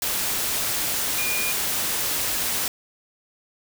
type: tone in noise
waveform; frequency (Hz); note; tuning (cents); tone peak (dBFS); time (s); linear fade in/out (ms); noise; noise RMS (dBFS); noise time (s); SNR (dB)
sine; 2432; D#7; -40; -27; 1.18-1.52; 2; white; -25; 0.02-2.68; -5
effects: none